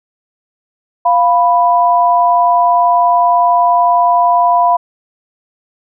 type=tone pair together; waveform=sine; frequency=698.5 / 987.8 Hz; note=F5 / B5; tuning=0 / 0 cents; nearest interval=tritone; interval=600 cents; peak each=-10 dBFS; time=1.05-4.77 s; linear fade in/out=10 ms; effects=none